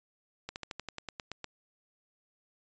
slowing click train, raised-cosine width 0.2 ms, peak -21 dBFS, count 11, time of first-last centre 0.49-1.443 s, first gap 69 ms, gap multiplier 1.07, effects resampled to 16000 Hz

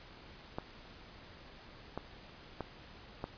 clicks, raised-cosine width 1 ms, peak -23 dBFS, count 4, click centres 0.585 / 1.976 / 2.607 / 3.241 s, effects pink hiss -54 dBFS RMS until 3.37 s + resampled to 11025 Hz

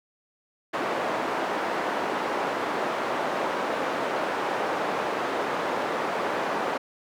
white band-pass noise, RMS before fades -28 dBFS, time 0.73-6.78 s, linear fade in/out 10 ms, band 320 to 1000 Hz, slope 12 dB/octave, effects none

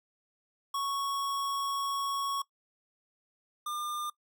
square tone pair in turn, 1108.7 / 1202 Hz, C#6 / D6, 0 / +40 cents, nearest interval minor second, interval 140 cents, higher second, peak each -31 / -34 dBFS, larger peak first, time 0.74-2.42 / 3.66-4.1 s, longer first, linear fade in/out 5 ms, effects noise-tail reverb RT60 0.1 s tail -21 dB re dry

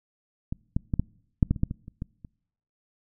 clicks, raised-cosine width 5 ms, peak -17 / -12 / -13 / -11 / -6 / -9 / -23 / -10 / -19 / -28 / -19 / -29 dBFS, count 12, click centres 0.525 / 0.765 / 0.938 / 0.996 / 1.428 / 1.51 / 1.562 / 1.634 / 1.711 / 1.881 / 2.021 / 2.248 s, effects noise-tail reverb RT60 0.8 s tail -26 dB re dry

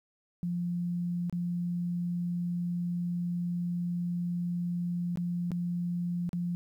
sine tone with dropouts, 174.61 Hz, F3, in tune, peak -29 dBFS, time 0.43-6.55 s, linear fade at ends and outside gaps 0 ms, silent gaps 1.297-1.326 / 5.158-5.173 / 5.507-5.517 / 6.292-6.331 s, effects 11-bit

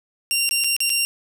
15% pulse tone with dropouts, 2769 Hz, F7, 15 cents flat, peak -11 dBFS, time 0.31-1.05 s, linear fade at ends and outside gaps 0 ms, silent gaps 0.491-0.51 / 0.639-0.644 / 0.765-0.804 / 0.895-0.901 s, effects none

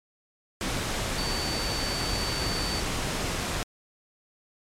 sine tone in noise, 4553 Hz, C#8, 45 cents sharp, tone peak -32 dBFS, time 1.18-2.8 s, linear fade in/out 0 ms, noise pink, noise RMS -29 dBFS, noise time 0.61-3.63 s, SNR -6 dB, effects low-pass 9000 Hz 12 dB/octave + MP3 96 kbps

